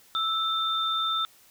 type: tone pair together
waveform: sine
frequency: 1318.5 / 3588 Hz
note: E6 / A7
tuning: 0 / +33 cents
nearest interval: octave + perfect fourth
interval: 1733 cents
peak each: -27 dBFS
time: 0.15-1.25 s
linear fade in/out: 0 ms
effects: white hiss -57 dBFS RMS until 1.5 s

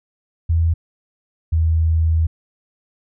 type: tone pair in turn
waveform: sine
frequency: 82.6 / 80.9 Hz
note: E2 / E2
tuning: +4 / -32 cents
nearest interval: unison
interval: 36 cents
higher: first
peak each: -13 dBFS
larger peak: neither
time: 0.49-0.74 / 1.52-2.27 s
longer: second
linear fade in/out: 10 ms
effects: none

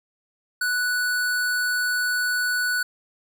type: tone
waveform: square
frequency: 1480 Hz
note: F#6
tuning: in tune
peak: -22 dBFS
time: 0.61-2.83 s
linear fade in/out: 5 ms
effects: none

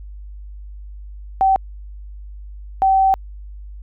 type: tone bursts at uneven times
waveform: sine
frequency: 770 Hz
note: G5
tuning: 31 cents flat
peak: -11 dBFS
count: 2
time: 1.41-1.56 / 2.82-3.14 s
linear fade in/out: 0 ms
effects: added 50 Hz sine -32 dBFS peak until 3.82 s

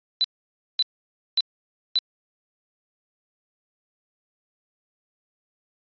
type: tone bursts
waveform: sine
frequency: 4000 Hz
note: B7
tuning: 21 cents sharp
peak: -17 dBFS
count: 4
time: 0.21-1.988 s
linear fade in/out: 0 ms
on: 32 ms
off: 550 ms
effects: resampled to 11025 Hz

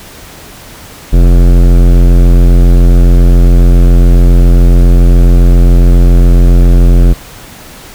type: tone with hard clipping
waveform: sine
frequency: 43.63 Hz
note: F1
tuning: 1 cent flat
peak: -3 dBFS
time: 1.12-7.14 s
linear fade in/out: 20 ms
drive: 17 dB
effects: pink hiss -31 dBFS RMS until 7.94 s

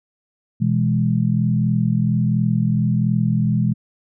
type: chord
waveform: sine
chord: E major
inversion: second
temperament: equal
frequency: 123.47 / 164.81 / 207.7 Hz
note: B2 / E3 / G#3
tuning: 0 / 0 / 0 cents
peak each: -19 / -20 / -20 dBFS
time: 0.6-3.74 s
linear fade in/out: 20 ms
effects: none

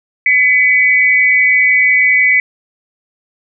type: tone pair together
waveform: sine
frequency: 2009 / 2255 Hz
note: B6 / C#7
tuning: +29 / +29 cents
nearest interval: major second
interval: 200 cents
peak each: -10 dBFS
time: 0.26-2.4 s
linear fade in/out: 2 ms
effects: none

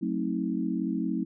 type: chord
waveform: sine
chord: F# diminished seventh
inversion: none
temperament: just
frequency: 185 / 222 / 266.4 / 319.7 Hz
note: F#3 / A3 / C4 / Eb4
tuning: 0 / +16 / +31 / +47 cents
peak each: -32 dBFS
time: 0.01-1.25 s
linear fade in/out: 20 ms
effects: none

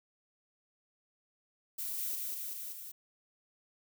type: noise with echo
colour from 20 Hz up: violet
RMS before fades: -38 dBFS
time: 1.78-2.16 s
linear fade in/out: 10 ms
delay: 190 ms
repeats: 4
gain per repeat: -2 dB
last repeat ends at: 2.92 s
effects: none

